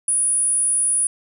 sine tone, 9770 Hz, D#9, 33 cents flat, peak -16 dBFS, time 0.08-1.07 s, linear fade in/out 2 ms, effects none

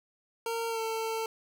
25% pulse tone with pitch glide, 458.9 to 447.6 Hz, A#4 to A4, -27 to +30 cents, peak -27 dBFS, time 0.46-1.26 s, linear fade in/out 2 ms, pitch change -43 cents, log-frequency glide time 0.69-0.8 s, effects none

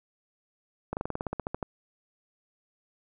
slowing click train, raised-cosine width 1 ms, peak -17 dBFS, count 13, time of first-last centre 0.93-1.628 s, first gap 39 ms, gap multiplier 1.07, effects none

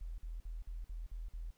sine tone bursts, 41.2 Hz, E1, in tune, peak -40 dBFS, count 7, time 0.01-1.506 s, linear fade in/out 0 ms, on 170 ms, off 51 ms, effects pink hiss -73 dBFS RMS until 1.57 s

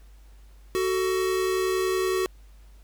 square tone pair together, 374.3 / 445.1 Hz, F#4 / A4, +20 / +20 cents, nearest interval minor third, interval 300 cents, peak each -24 / -32 dBFS, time 0.75-2.26 s, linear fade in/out 0 ms, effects added 50 Hz sine -47 dBFS peak until 2.83 s + pink hiss -62 dBFS RMS until 2.83 s

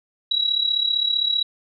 sine tone with amplitude modulation, 3887 Hz, B7, 28 cents flat, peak -15 dBFS, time 0.31-1.43 s, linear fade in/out 5 ms, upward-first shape sine, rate 35.4 Hz, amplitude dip 75%, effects none

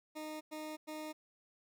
20% pulse tone bursts, 308.4 Hz, D#4, 15 cents flat, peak -37 dBFS, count 3, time 0.15-1.13 s, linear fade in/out 20 ms, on 260 ms, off 100 ms, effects none

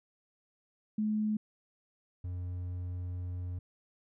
sine / triangle tone pair in turn, 213.8 / 89.53 Hz, A3 / F2, -49 / +44 cents, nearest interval octave + minor third, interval 1507 cents, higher first, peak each -28 / -33 dBFS, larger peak first, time 0.98-1.37 / 2.24-3.59 s, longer second, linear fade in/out 5 ms, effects none

